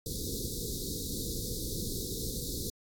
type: band-stop noise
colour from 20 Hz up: pink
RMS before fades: -36 dBFS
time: 0.06-2.7 s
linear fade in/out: 2 ms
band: 500 to 3700 Hz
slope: 96 dB/octave
effects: AAC 64 kbps